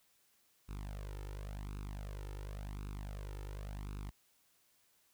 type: tone with flanger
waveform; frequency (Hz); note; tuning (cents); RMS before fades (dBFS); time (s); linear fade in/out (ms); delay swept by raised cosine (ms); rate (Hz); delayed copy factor
sawtooth; 50; G1; +35; -44; 0.68-4.11; 20; 0.77 to 2.27; 0.92; +0.75
effects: white hiss -72 dBFS RMS until 5.13 s